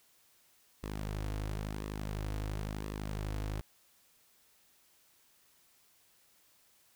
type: tone with flanger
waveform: sawtooth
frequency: 51.91 Hz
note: G#1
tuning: in tune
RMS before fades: -38 dBFS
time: 0.83-3.61 s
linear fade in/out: 0 ms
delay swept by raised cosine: 1.3 to 5.2 ms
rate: 0.97 Hz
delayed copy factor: -0.5
effects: white hiss -67 dBFS RMS until 6.95 s